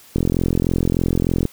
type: click train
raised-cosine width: 3 ms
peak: -5 dBFS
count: 57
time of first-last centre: 0.16-1.453 s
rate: 43.3 Hz
effects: white hiss -47 dBFS RMS until 1.52 s